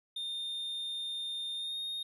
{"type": "tone with pitch glide", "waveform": "triangle", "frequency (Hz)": [3635, 3699], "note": ["A#7", "A#7"], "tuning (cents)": [-44, -14], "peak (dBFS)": -34, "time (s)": [0.16, 2.03], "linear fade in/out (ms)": 5, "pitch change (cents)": 30, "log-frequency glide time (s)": [1.55, 1.77], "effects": []}